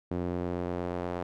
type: tone with band-pass filter sweep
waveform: sawtooth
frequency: 88.4 Hz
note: F2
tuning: 22 cents sharp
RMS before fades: -33 dBFS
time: 0.11-1.23 s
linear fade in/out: 5 ms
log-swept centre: 320 to 630 Hz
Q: 1
effects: none